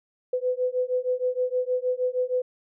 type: beating tone pair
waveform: sine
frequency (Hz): 500 / 506.4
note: B4 / B4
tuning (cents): +21 / +43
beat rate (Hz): 6.4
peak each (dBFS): -26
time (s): 0.33-2.42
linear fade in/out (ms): 5
effects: none